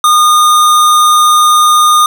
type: tone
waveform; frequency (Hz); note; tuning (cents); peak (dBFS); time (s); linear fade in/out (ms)
square; 1222; D#6; -32; -5; 0.04-2.06; 2
effects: none